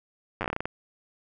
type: slowing click train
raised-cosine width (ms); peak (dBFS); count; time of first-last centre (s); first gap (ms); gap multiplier
0.5; -14; 11; 0.41-0.655; 9; 1.21
effects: none